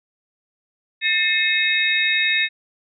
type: tone cluster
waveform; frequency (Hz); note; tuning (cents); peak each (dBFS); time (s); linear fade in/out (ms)
sine; 1791 / 2142 / 2562 / 3750; A6 / C7 / E7 / A#7; +30 / +40 / -50 / +10; -22; 1.01-2.49; 50
effects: none